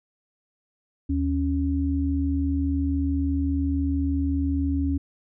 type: tone pair together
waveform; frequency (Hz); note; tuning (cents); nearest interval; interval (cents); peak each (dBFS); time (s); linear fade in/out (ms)
sine; 77.6 / 276.5; D#2 / C#4; -4 / -4; octave + minor seventh; 2200; -24; 1.09-4.98; 10
effects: none